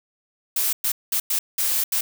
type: noise bursts at uneven times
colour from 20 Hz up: blue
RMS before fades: -22 dBFS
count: 6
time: 0.56-0.73 / 0.84-0.92 / 1.12-1.2 / 1.3-1.39 / 1.58-1.84 / 1.92-2.01 s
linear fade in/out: 5 ms
effects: none